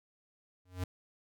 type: tone with exponential growth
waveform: square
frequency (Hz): 91.3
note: F#2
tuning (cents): -23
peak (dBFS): -31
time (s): 0.65-0.84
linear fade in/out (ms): 5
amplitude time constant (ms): 41
effects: none